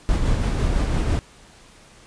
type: noise with tremolo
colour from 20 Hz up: brown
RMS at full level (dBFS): -19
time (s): 0.09-1.19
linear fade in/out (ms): 0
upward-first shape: sine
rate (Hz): 6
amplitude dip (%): 30
effects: pink hiss -49 dBFS RMS until 2.06 s + resampled to 22050 Hz